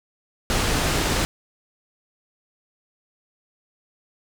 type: low-pass noise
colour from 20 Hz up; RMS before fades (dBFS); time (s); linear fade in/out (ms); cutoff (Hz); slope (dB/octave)
pink; -22; 0.5-1.25; 0; 8600; 12
effects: none